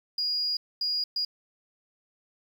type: tone bursts at uneven times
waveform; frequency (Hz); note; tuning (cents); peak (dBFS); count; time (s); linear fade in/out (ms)
triangle; 4870; D#8; -38; -22; 3; 0.18-0.57 / 0.81-1.04 / 1.16-1.25; 5
effects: tanh soft clip ceiling -24 dBFS + 9-bit

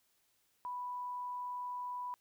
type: tone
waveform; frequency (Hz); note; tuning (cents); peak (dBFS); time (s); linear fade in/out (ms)
sine; 987.8; B5; 0; -38; 0.65-2.14; 0
effects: white hiss -75 dBFS RMS until 2.2 s

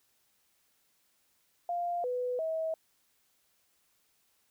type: tone with pitch steps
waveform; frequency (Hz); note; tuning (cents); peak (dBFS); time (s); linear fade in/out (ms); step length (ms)
sine; 698 / 496.8 / 643; F5 / B4 / E5; -1 / +10 / -43; -30; 1.69-2.74; 2; 350
effects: white hiss -72 dBFS RMS until 4.5 s

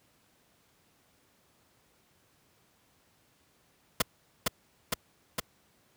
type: noise with echo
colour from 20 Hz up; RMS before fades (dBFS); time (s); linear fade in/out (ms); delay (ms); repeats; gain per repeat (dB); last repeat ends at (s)
pink; -24; 4-4.02; 5; 460; 3; -2; 5.4
effects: pink hiss -67 dBFS RMS until 5.96 s + high-pass 80 Hz 12 dB/octave

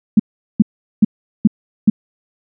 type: tone bursts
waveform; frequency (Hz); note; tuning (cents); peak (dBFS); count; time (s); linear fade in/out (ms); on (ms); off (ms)
sine; 213.2; G#3; +46; -4; 5; 0.17-1.9; 5; 26; 400
effects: none

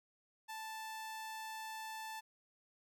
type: tone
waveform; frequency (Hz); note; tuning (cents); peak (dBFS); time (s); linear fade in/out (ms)
sawtooth; 880; A5; 0; -40; 0.48-2.21; 20
effects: none

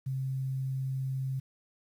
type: tone with quantisation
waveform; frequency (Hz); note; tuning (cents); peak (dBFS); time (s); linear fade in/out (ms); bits
sine; 132.8; C3; +26; -30; 0.06-1.4; 10; 10
effects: none

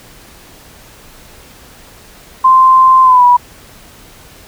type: tone with pitch glide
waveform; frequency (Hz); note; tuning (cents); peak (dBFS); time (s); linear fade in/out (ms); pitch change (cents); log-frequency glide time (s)
sine; 1042 to 977.9; C6 to B5; -7 to -17; -3; 2.44-3.37; 10; -110; 3.03-3.24
effects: pink hiss -39 dBFS RMS until 4.47 s

